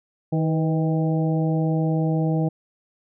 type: harmonic tone with a mistuned harmonic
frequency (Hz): 158.8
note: D#3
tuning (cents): +36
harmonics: 1 / 2 / 3 / 4 / 5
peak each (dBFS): -20 / -26 / -30 / -32 / -34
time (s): 0.32-2.49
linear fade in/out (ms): 10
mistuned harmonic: 3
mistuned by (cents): +50
effects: none